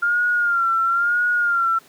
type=tone with vibrato; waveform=sine; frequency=1396.9 Hz; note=F6; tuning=in tune; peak=-16 dBFS; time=0.02-1.79 s; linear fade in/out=10 ms; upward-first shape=sine; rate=1 Hz; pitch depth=64 cents each way; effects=pink hiss -50 dBFS RMS until 1.88 s + high-pass 200 Hz 12 dB/octave